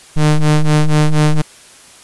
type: ring-modulated tone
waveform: square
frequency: 75.6 Hz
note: D#2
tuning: 49 cents flat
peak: -6 dBFS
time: 0.16-1.42 s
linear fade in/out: 10 ms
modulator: 77.7 Hz
effects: white hiss -41 dBFS RMS until 2.03 s + resampled to 24000 Hz